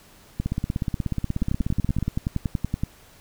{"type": "two click trains", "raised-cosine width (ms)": 5, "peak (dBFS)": [-11, -12], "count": [16, 28], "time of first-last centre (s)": [[1.42, 2.835], [0.4, 2.027]], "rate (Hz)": [10.6, 16.6], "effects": ["pink hiss -52 dBFS RMS until 3.2 s"]}